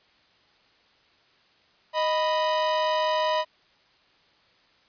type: tone pair together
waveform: 45% pulse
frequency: 622.3 / 986.7 Hz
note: D#5 / B5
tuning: 0 / -2 cents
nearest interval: minor sixth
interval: 798 cents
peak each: -25 dBFS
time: 1.93-3.45 s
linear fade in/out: 50 ms
effects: white hiss -61 dBFS RMS until 4.88 s + resampled to 11025 Hz